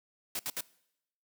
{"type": "noise bursts", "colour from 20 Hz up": "white", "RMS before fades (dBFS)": -35, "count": 3, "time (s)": [0.35, 0.608], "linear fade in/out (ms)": 2, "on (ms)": 42, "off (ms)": 66, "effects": ["noise-tail reverb RT60 0.8 s tail -22 dB re dry", "high-pass 100 Hz 12 dB/octave"]}